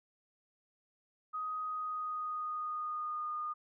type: tone with pitch glide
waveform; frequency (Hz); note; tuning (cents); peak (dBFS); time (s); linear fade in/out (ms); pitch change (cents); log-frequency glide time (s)
sine; 1253 to 1223; D#6 to D#6; +12 to -30; -35; 1.33-3.54; 20; -42; 1.59-3.32
effects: none